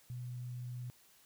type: tone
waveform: sine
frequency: 123.47 Hz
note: B2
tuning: in tune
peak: -40 dBFS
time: 0.1-0.9 s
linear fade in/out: 0 ms
effects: white hiss -65 dBFS RMS until 1.25 s